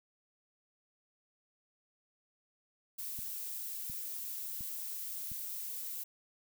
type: noise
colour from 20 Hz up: violet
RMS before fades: -41 dBFS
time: 2.98-6.04 s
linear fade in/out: 10 ms
type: click train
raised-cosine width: 5 ms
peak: -36 dBFS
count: 4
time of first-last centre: 3.19-5.318 s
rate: 1.41 Hz
effects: none